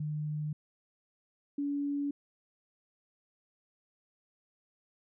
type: tone pair in turn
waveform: sine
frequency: 151.1 / 285.2 Hz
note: D3 / C#4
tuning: +50 / +49 cents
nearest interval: major seventh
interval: 1099 cents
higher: second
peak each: -32 / -30 dBFS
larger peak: second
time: 0-0.53 / 1.58-2.11 s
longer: neither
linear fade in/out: 5 ms
effects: none